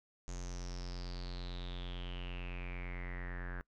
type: tone with low-pass filter sweep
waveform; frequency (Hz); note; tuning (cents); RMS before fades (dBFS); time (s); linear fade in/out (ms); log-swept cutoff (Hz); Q
square; 44.46; F1; +32; -42; 0.28-3.61; 0; 6700 to 1600; 8.8
effects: noise-tail reverb RT60 0.1 s tail -24 dB re dry